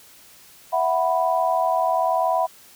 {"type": "chord", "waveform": "sine", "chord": "E suspended second", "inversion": "none", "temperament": "equal", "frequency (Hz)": [659.3, 740, 987.8], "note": ["E5", "F#5", "B5"], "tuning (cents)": [0, 0, 0], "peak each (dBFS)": [-22, -22, -23], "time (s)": [0.72, 2.47], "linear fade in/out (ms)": 20, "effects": ["white hiss -49 dBFS RMS until 2.75 s"]}